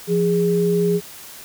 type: tone pair together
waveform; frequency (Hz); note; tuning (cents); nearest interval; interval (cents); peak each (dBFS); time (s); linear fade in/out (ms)
sine; 173.3 / 412.2; F3 / G#4; -13 / -13; octave + minor third; 1500; -19 / -17; 0.07-1.01; 50
effects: white hiss -39 dBFS RMS until 1.44 s